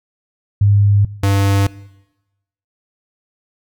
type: tone pair in turn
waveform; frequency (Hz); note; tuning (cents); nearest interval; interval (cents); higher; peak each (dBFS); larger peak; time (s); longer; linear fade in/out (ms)
sine / square; 101.6 / 98.99; G#2 / G2; -38 / +17; unison; 45; first; -8 / -12; first; 0.61-1.05 / 1.23-1.67; neither; 5
effects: noise-tail reverb RT60 1.0 s tail -21 dB re dry